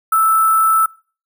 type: tone with sample-and-hold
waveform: sine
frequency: 1318.5 Hz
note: E6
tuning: in tune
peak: -10 dBFS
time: 0.12-0.86 s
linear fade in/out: 5 ms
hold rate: 11025 Hz
effects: noise-tail reverb RT60 0.4 s tail -24 dB re dry